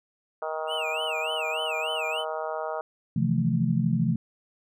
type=harmonic tone; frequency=157.4 Hz; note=D#3; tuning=20 cents sharp; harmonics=3 / 4 / 5 / 6 / 7 / 8 / 9; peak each=-36 / -32 / -36 / -38 / -42 / -38 / -43 dBFS; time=0.42-2.81 s; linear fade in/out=2 ms
type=tone with vibrato; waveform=triangle; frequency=2693 Hz; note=E7; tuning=36 cents sharp; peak=-28 dBFS; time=0.67-2.25 s; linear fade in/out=50 ms; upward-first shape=sine; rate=3.4 Hz; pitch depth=210 cents each way
type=chord; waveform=sine; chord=F major seventh; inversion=second; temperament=equal with one note detuned; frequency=130.81 / 161.8 / 174.61 / 220 Hz; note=C3 / E3 / F3 / A3; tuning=0 / -32 / 0 / 0 cents; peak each=-27 dBFS; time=3.16-4.16 s; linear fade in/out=5 ms
effects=none